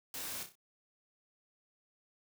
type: noise with echo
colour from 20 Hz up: white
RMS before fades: -42 dBFS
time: 0.14-0.43 s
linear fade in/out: 2 ms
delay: 31 ms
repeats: 4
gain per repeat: -7 dB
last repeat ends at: 0.554 s
effects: none